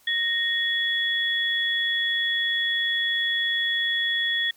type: tone pair together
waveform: sine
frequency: 1857 / 3380 Hz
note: A#6 / G#7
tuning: -7 / +30 cents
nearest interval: minor seventh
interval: 1037 cents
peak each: -24 dBFS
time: 0.07-4.51 s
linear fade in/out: 5 ms
effects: white hiss -58 dBFS RMS until 4.56 s + MP3 96 kbps